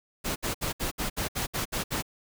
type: noise bursts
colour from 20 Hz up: pink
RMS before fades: -30 dBFS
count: 10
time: 0.24-2.025 s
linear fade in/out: 20 ms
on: 120 ms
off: 65 ms
effects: none

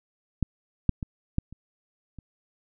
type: clicks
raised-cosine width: 5 ms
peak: -11 / -7 / -19 / -11 / -30 / -29 dBFS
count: 6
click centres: 0.427 / 0.893 / 1.028 / 1.384 / 1.526 / 2.187 s
effects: none

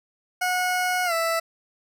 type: tone with pitch glide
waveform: 20% pulse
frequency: 729 to 660.8 Hz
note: F#5 to E5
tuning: -26 to +4 cents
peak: -17 dBFS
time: 0.41-1.4 s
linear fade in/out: 10 ms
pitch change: -170 cents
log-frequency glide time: 1.05-1.13 s
effects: none

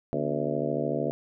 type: harmonic tone with a mistuned harmonic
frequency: 73.42 Hz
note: D2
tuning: in tune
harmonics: 2 / 3 / 4 / 5 / 6 / 7 / 8 / 9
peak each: -34 / -34 / -34 / -34 / -34 / -34 / -34 / -34 dBFS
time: 0.13-1.11 s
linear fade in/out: 0 ms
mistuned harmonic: 3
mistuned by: +140 cents
effects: none

